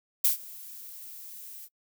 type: noise with ADSR envelope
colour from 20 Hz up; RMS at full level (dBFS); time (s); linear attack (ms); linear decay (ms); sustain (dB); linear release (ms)
violet; -21; 0.24-1.69; 7; 120; -23; 54
effects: noise-tail reverb RT60 0.1 s tail -26 dB re dry